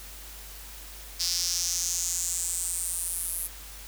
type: tone with high-pass filter sweep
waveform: square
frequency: 87.31 Hz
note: F2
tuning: in tune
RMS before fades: -30 dBFS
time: 1.19-3.48 s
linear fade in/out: 20 ms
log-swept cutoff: 5000 to 11000 Hz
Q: 4.5
effects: added 50 Hz sine -45 dBFS peak until 3.87 s + white hiss -45 dBFS RMS until 3.87 s